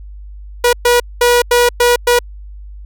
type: tone bursts at uneven times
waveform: sawtooth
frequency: 483.7 Hz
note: B4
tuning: 36 cents flat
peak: -4 dBFS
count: 6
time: 0.64-0.73 / 0.85-1 / 1.21-1.42 / 1.51-1.69 / 1.8-1.96 / 2.07-2.19 s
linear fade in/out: 5 ms
effects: added 50 Hz sine -29 dBFS peak until 2.85 s